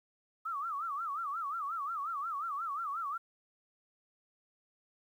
sine tone with vibrato, 1234 Hz, D#6, 15 cents flat, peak -34 dBFS, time 0.45-3.18 s, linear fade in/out 10 ms, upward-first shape sine, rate 5.6 Hz, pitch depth 190 cents each way, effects 11-bit

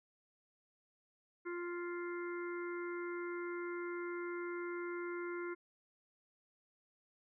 harmonic tone, 349.2 Hz, F4, in tune, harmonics 1 / 3 / 4 / 5 / 6, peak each -40 / -50 / -48 / -57 / -51 dBFS, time 1.45-5.55 s, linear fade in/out 20 ms, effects none

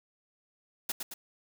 white noise with echo, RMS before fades -32 dBFS, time 0.89-0.92 s, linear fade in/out 5 ms, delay 110 ms, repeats 2, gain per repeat -5 dB, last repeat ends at 1.14 s, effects none

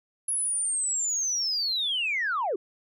sine linear sweep, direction down, 10610 to 339.5 Hz, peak -24 dBFS, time 0.28-2.56 s, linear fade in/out 5 ms, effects tanh soft clip ceiling -20 dBFS

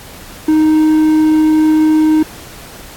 triangle tone, 311.1 Hz, D#4, in tune, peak -5 dBFS, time 0.48-2.23 s, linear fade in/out 5 ms, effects pink hiss -34 dBFS RMS until 2.96 s + AAC 64 kbps

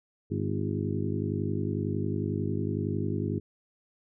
harmonic tone with a mistuned harmonic, 51 Hz, G#1, 31 cents flat, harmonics 2 / 3 / 4 / 5 / 6 / 7 / 8, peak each -32 / -34 / -35 / -36 / -37 / -37 / -38 dBFS, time 0.3-3.4 s, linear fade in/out 20 ms, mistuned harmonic 6, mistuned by +54 cents, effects none

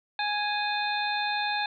harmonic tone with a mistuned harmonic, 830.6 Hz, G#5, in tune, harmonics 1 / 2 / 3 / 4 / 5, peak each -29 / -32 / -34 / -35 / -36 dBFS, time 0.19-1.66 s, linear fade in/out 2 ms, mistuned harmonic 4, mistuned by +140 cents, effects none

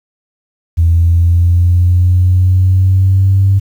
sine linear sweep, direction up, 83 to 98 Hz, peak -5 dBFS, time 0.77-3.6 s, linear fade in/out 20 ms, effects tanh soft clip ceiling -1 dBFS + 7-bit

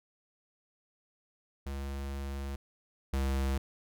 square tone pair in turn, 69 / 67.5 Hz, C#2 / C#2, -7 / -45 cents, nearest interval unison, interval 38 cents, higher first, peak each -36 / -29 dBFS, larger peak second, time 1.66-2.56 / 3.13-3.58 s, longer first, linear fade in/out 5 ms, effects none

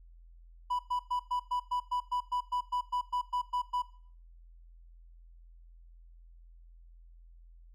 triangle tone bursts, 987.8 Hz, B5, in tune, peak -27 dBFS, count 16, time 0.7-3.822 s, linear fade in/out 10 ms, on 92 ms, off 110 ms, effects noise-tail reverb RT60 0.5 s tail -17 dB re dry + added 42 Hz sine -52 dBFS peak until 7.74 s

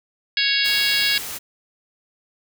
harmonic tone, 554.4 Hz, C#5, in tune, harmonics 3 / 4 / 5 / 6 / 7 / 8 / 9, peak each -25 / -25 / -25 / -25 / -25 / -25 / -25 dBFS, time 0.37-1.18 s, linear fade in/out 2 ms
white noise, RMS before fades -31 dBFS, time 0.64-1.39 s, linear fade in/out 20 ms
effects none

